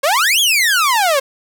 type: exponential two-way sweep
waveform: sawtooth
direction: up then down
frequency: 523.3 to 3422 to 523.3 Hz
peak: -8 dBFS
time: 0.03-1.2 s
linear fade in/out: 10 ms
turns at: 0.4 s
effects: none